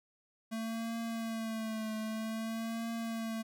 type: tone with vibrato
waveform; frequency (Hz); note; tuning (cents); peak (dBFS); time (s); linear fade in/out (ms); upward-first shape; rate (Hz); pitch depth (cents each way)
square; 223.5; A3; +27; -36; 0.51-3.43; 20; triangle; 0.52; 48
effects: none